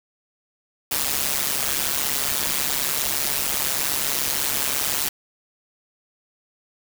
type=noise with amplitude modulation; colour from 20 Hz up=white; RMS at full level=-20 dBFS; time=0.91-5.09 s; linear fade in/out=5 ms; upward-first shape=sine; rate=141 Hz; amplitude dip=85%; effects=none